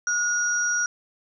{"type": "tone pair together", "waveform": "sine", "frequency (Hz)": [1436, 5744], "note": ["F6", "F8"], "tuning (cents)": [48, 48], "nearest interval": "2 octaves", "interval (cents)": 2400, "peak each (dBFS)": [-23, -25], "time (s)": [0.07, 0.86], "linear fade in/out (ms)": 2, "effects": []}